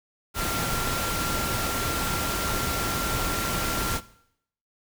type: tone in noise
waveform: sine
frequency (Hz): 1375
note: F6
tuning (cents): -27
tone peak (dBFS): -31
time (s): 0.34-4.01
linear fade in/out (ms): 50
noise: pink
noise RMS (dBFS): -28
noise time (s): 0.34-4.01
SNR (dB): -6
effects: noise-tail reverb RT60 0.7 s tail -18 dB re dry